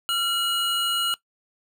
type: tone pair together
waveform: square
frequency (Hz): 1369.6 / 2902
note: F6 / F#7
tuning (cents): -34 / -34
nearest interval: octave + minor second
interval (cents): 1300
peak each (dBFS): -27 / -25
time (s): 0.09-1.14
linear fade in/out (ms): 0
effects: noise-tail reverb RT60 0.1 s tail -19 dB re dry